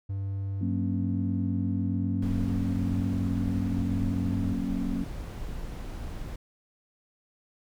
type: tone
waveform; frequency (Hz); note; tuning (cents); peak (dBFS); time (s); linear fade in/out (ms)
triangle; 98; G2; 0; -27; 0.09-4.53; 10
type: chord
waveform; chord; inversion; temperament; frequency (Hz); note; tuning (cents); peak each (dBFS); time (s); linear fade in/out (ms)
sine; F# major; none; equal with one note detuned; 185 / 233.1 / 274.2; F#3 / A#3 / C#4; 0 / 0 / -19; -32; 0.61-5.04; 5
type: noise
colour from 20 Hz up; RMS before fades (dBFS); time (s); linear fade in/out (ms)
brown; -36; 2.22-6.36; 5
effects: none